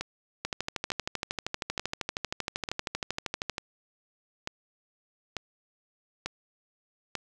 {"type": "two click trains", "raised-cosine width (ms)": 0.2, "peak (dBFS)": [-13, -15], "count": [40, 9], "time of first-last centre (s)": [[0.45, 3.497], [0.01, 7.153]], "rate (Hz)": [12.8, 1.12], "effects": []}